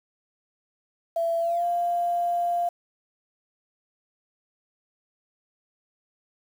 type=tone with pitch glide; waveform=sine; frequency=670 to 696.4 Hz; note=E5 to F5; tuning=+28 to -5 cents; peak=-22 dBFS; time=1.16-2.69 s; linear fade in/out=5 ms; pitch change=+67 cents; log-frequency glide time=1.4-1.64 s; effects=8-bit